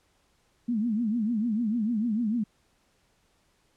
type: tone with vibrato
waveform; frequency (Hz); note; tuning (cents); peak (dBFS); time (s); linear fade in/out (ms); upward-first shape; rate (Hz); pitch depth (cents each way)
sine; 223.8; A3; +30; -24; 0.68-2.44; 10; triangle; 6.7; 190
effects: pink hiss -68 dBFS RMS until 3.76 s + low-pass 10000 Hz 12 dB/octave